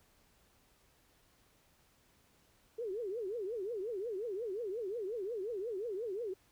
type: tone with vibrato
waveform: sine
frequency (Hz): 423.6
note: G#4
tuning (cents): +34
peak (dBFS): -36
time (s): 2.78-6.34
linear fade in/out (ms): 10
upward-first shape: triangle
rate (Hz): 5.6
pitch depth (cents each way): 290
effects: pink hiss -69 dBFS RMS until 6.51 s